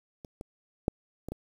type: clicks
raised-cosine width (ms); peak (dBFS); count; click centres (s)
2; -30 / -26 / -11 / -24 / -22; 5; 0.248 / 0.411 / 0.881 / 1.286 / 1.32
effects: 8-bit